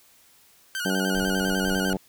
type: tone with vibrato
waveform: sawtooth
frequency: 1499 Hz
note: F#6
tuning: 22 cents sharp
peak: -24 dBFS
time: 0.75-1.93 s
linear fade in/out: 0 ms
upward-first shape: square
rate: 10 Hz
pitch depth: 64 cents each way
type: harmonic tone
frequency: 94.8 Hz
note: F#2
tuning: 43 cents sharp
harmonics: 2 / 3 / 4 / 5 / 6 / 7 / 8 / 9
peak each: -26 / -30 / -32 / -34 / -36 / -37 / -38 / -39 dBFS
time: 0.85-1.97 s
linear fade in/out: 5 ms
type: noise with tremolo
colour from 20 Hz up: brown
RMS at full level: -37 dBFS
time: 1.14-1.97 s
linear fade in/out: 0 ms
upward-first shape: sine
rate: 3.8 Hz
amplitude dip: 45%
effects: white hiss -57 dBFS RMS until 2.08 s